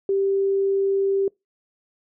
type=tone; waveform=sine; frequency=392 Hz; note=G4; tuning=in tune; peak=-18 dBFS; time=0.09-1.28 s; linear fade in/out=2 ms; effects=noise-tail reverb RT60 0.2 s tail -26 dB re dry